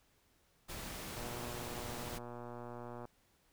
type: noise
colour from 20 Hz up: pink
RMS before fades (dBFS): -45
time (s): 0.68-2.19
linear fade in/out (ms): 20
type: click train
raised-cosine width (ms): 1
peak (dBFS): -33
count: 227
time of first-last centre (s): 1.17-3.053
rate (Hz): 120
effects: pink hiss -72 dBFS RMS until 3.52 s